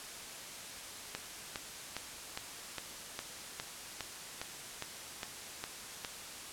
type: click train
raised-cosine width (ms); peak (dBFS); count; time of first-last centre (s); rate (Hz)
0.2; -20; 13; 1.15-6.048; 2.45
effects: white hiss -46 dBFS RMS until 6.52 s + low-pass 10000 Hz 12 dB/octave